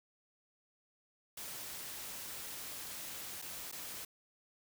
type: noise with dropouts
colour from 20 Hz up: white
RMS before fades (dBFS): -45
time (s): 1.37-4.05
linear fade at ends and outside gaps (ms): 5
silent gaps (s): 3.418-3.422 / 3.715-3.724
effects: none